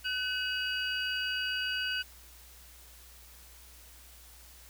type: tone cluster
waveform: sine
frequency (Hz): 1509 / 2563 / 2904 / 4676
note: F#6 / E7 / F#7 / D8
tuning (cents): +34 / -49 / -33 / -8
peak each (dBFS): -34 / -40 / -34 / -40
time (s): 0.04-2.03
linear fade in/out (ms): 20
effects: added 60 Hz sine -55 dBFS peak until 4.69 s + white hiss -55 dBFS RMS until 4.69 s